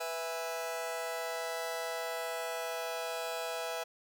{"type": "chord", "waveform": "sawtooth", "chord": "E major", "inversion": "second", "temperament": "just", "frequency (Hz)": [494.4, 659.3, 824.1], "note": ["B4", "E5", "G#5"], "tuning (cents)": [2, 0, -14], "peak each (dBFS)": [-36, -34, -39], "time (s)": [0, 3.84], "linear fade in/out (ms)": 10, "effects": []}